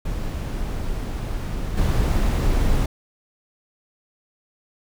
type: noise with level steps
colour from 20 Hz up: brown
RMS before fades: -26 / -19 dBFS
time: 0.05-2.86 s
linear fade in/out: 5 ms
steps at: 1.77 s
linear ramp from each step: 5 ms
effects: none